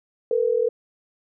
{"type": "tone pair together", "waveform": "sine", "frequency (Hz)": [449.6, 490.7], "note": ["A4", "B4"], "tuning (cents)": [37, -11], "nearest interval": "major second", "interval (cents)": 152, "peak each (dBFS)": -21, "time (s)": [0.31, 0.69], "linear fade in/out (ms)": 2, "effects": []}